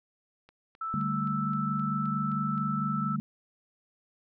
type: click train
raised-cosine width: 0.3 ms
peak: -38 dBFS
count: 9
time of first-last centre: 0.49-2.579 s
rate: 3.83 Hz
type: tone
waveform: sine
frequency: 1318.5 Hz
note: E6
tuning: in tune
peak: -31 dBFS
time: 0.81-3.16 s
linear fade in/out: 5 ms
type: chord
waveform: sine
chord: D suspended fourth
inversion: none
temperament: just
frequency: 146.83 / 195.78 / 220.2 Hz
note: D3 / G3 / A3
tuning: 0 / -2 / +2 cents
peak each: -33 dBFS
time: 0.94-3.2 s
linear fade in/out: 0 ms
effects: none